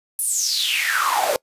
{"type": "noise with high-pass filter sweep", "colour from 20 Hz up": "pink", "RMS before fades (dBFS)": -21, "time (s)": [0.19, 1.36], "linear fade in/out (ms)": 0, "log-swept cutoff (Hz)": [11000, 520], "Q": 8.7, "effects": ["noise-tail reverb RT60 0.1 s tail -24 dB re dry", "resampled to 32000 Hz"]}